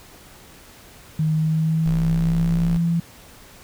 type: tone with pitch glide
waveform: sine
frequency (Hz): 156.4 to 168.6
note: D#3 to E3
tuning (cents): +9 to +39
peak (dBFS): -17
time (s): 1.19-3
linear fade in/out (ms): 5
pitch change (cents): +130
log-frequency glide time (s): 1.33-2.69
type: tone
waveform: square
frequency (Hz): 31.63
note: B0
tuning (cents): +42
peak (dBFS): -26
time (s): 1.86-2.77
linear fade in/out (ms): 0
effects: pink hiss -46 dBFS RMS until 3.63 s